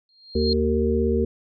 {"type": "tone with exponential growth", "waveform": "sine", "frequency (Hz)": 4217, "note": "C8", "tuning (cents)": 13, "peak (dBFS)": -21, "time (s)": [0.09, 0.53], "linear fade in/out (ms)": 1, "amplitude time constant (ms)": 95}
{"type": "harmonic tone", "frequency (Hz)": 76.5, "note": "D#2", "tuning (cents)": -29, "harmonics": [1, 3, 5, 6], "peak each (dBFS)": [-24, -24, -24, -24], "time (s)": [0.35, 1.25], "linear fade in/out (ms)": 5}
{"effects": []}